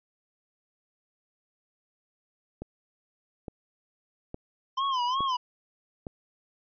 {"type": "click train", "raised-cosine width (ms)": 2, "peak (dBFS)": -23, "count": 5, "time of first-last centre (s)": [2.62, 6.068], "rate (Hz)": 1.16}
{"type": "tone with vibrato", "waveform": "square", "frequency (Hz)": 1033, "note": "C6", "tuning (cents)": -22, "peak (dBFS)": -26, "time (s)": [4.77, 5.37], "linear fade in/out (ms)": 10, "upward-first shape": "sine", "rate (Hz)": 2.8, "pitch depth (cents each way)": 120}
{"effects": ["resampled to 11025 Hz"]}